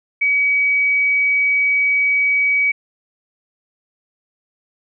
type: tone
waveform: sine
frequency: 2270 Hz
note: C#7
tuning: 41 cents sharp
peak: -13 dBFS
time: 0.21-2.72 s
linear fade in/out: 10 ms
effects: none